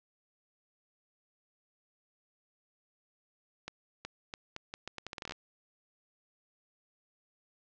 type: accelerating click train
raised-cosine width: 0.2 ms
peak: -22 dBFS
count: 16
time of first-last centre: 3.68-5.321 s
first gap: 370 ms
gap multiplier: 0.78
effects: low-pass 6000 Hz 12 dB/octave